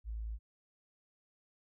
sine tone, 54.9 Hz, A1, 3 cents flat, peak -37 dBFS, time 0.04-0.39 s, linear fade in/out 50 ms, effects none

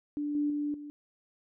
sine tone with level steps, 293.3 Hz, D4, 2 cents flat, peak -30 / -26 / -29 / -40 dBFS, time 0.17-0.9 s, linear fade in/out 0 ms, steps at 0.35 / 0.5 / 0.74 s, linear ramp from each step 2 ms, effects none

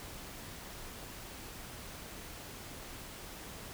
silence, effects pink hiss -47 dBFS RMS until 3.73 s

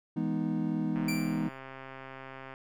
triangle chord, E major seventh, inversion none, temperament equal, 164.81 / 207.7 / 246.9 / 311.1 Hz, E3 / G#3 / B3 / D#4, 0 / 0 / 0 / 0 cents, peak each -32 dBFS, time 0.16-1.49 s, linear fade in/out 10 ms
click train, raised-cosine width 0.5 ms, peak -29 dBFS, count 211, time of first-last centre 0.96-2.539 s, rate 133 Hz
sawtooth tone with exponential decay, 2349 Hz, D7, in tune, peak -28 dBFS, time 1.08-1.59 s, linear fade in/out 5 ms, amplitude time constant 110 ms
effects none

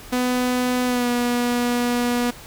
sawtooth tone with pitch glide, 249.5 to 242.5 Hz, B3 to B3, +18 to -31 cents, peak -15 dBFS, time 0.12-2.31 s, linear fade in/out 10 ms, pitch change -49 cents, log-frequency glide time 0.86-1.08 s, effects pink hiss -41 dBFS RMS until 2.46 s

